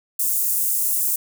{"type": "high-pass noise", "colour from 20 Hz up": "white", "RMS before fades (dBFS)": -21, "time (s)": [0.19, 1.16], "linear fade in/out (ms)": 5, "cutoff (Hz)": 7900, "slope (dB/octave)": 24, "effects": []}